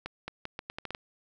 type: accelerating click train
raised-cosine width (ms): 0.3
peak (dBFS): -20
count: 9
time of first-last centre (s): 0.06-0.949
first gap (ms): 220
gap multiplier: 0.79
effects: none